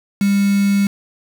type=tone with quantisation; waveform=sine; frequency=200 Hz; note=G3; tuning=35 cents sharp; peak=-12 dBFS; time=0.21-0.87 s; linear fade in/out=2 ms; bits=4; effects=none